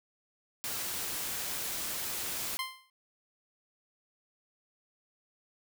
white noise, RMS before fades -36 dBFS, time 0.64-2.57 s, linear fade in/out 0 ms
15% pulse tone with exponential decay, 1045 Hz, C6, 2 cents flat, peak -23 dBFS, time 2.59-2.9 s, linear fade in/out 2 ms, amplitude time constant 66 ms
effects none

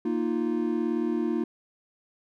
triangle chord, Bb suspended fourth, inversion none, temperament equal, 233.1 / 311.1 / 349.2 Hz, Bb3 / Eb4 / F4, 0 / 0 / 0 cents, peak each -27 dBFS, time 0.05-1.44 s, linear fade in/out 5 ms, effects none

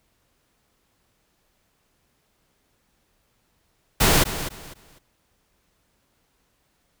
pink noise with echo, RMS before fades -17 dBFS, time 4-4.24 s, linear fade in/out 10 ms, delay 250 ms, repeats 3, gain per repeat -12 dB, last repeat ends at 4.99 s, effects pink hiss -68 dBFS RMS until 7 s

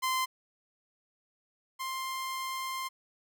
sawtooth tone pair in turn, 1037 / 1051.5 Hz, C6 / C6, -16 / +8 cents, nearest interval unison, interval 24 cents, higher second, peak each -24 / -30 dBFS, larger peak first, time 0.02-0.26 / 1.79-2.89 s, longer second, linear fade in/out 20 ms, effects none

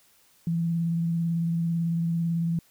sine tone with vibrato, 167.5 Hz, E3, 28 cents sharp, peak -23 dBFS, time 0.47-2.59 s, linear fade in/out 2 ms, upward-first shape triangle, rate 18 Hz, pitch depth 26 cents each way, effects white hiss -61 dBFS RMS until 2.7 s

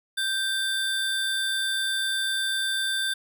square tone pair together, 1568 / 3564 Hz, G6 / A7, 0 / +22 cents, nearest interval octave + major second, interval 1422 cents, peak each -28 dBFS, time 0.17-3.14 s, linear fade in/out 10 ms, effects none

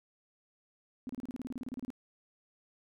sine tone bursts, 252.8 Hz, B3, 41 cents sharp, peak -36 dBFS, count 16, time 1.07-1.903 s, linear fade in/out 0 ms, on 23 ms, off 31 ms, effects none

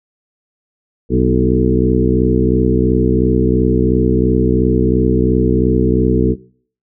harmonic tone with a mistuned harmonic, 62.9 Hz, B1, 32 cents sharp, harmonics 1 / 2 / 3 / 4 / 5 / 6 / 7, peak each -18 / -18 / -18 / -18 / -18 / -18 / -18 dBFS, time 1.09-6.36 s, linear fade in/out 50 ms, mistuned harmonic 4, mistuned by -49 cents, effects noise-tail reverb RT60 0.5 s tail -20 dB re dry

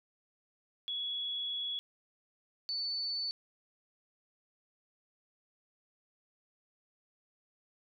sine tone pair in turn, 3368 / 4492 Hz, G#7 / C#8, +24 / +22 cents, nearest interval perfect fourth, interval 498 cents, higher second, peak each -34 / -33 dBFS, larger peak second, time 0.88-1.79 / 2.69-3.31 s, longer first, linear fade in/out 0 ms, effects none

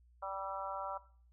harmonic tone with a mistuned harmonic, 194.5 Hz, G3, 13 cents flat, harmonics 3 / 4 / 5 / 6 / 7, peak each -44 / -44 / -44 / -47 / -45 dBFS, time 0.22-0.98 s, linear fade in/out 10 ms, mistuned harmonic 7, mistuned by -26 cents, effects noise-tail reverb RT60 0.5 s tail -18 dB re dry + added 60 Hz sine -62 dBFS peak until 1.32 s

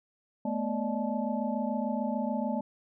sine tone cluster, 216.8 / 243.6 / 578 / 613 / 866 Hz, A3 / B3 / D5 / D#5 / A5, -25 / -24 / -28 / -26 / -28 cents, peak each -32 / -33 / -37 / -38 / -37 dBFS, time 0.45-2.61 s, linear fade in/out 5 ms, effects none

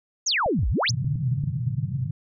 sine exponential two-way sweep, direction down then up, 7210 to 46.25 to 7210 Hz, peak -20 dBFS, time 0.26-0.91 s, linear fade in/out 10 ms, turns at 0.69 s
clicks, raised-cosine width 5 ms, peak -22 dBFS, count 6, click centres 0.461 / 0.591 / 0.633 / 1.046 / 1.157 / 1.439 s
pink band-pass noise, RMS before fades -26 dBFS, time 0.89-2.11 s, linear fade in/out 5 ms, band 110 to 150 Hz, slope 48 dB/octave
effects none

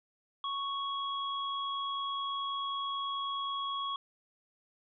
sine tone pair together, 1108.7 / 3322 Hz, C#6 / G#7, 0 / 0 cents, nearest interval octave + perfect fifth, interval 1900 cents, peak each -34 / -38 dBFS, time 0.44-3.96 s, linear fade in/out 2 ms, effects none

